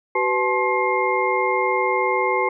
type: tone cluster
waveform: sine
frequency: 378.9 / 498.2 / 866 / 1063 / 2119 Hz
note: F#4 / B4 / A5 / C6 / C7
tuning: +41 / +15 / -28 / +27 / +21 cents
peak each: -24 dBFS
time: 0.15-2.49 s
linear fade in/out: 5 ms
effects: none